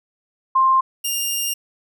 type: tone pair in turn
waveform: sine / 10% pulse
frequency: 1054 / 2814 Hz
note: C6 / F7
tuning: +12 / +12 cents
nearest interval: octave + perfect fourth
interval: 1700 cents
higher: second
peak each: -12 / -12 dBFS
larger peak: neither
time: 0.55-0.81 / 1.04-1.54 s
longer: second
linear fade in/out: 10 ms
effects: none